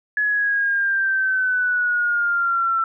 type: exponential sweep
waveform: sine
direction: down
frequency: 1700 to 1337 Hz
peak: -17 dBFS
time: 0.17-2.84 s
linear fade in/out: 2 ms
effects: none